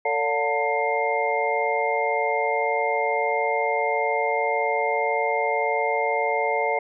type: tone cluster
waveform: sine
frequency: 450.3 / 572 / 719 / 897 / 2116 Hz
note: A4 / D5 / F#5 / A5 / C7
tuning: +40 / -46 / -50 / +33 / +19 cents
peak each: -27 dBFS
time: 0.05-6.79 s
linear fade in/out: 5 ms
effects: none